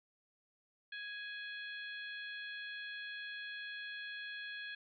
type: harmonic tone with a mistuned harmonic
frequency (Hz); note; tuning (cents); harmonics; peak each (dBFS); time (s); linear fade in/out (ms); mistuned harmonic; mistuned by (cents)
838; G#5; +15; 2 / 3 / 4 / 5; -44 / -51 / -50 / -55; 0.92-4.75; 5; 2; -18
effects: none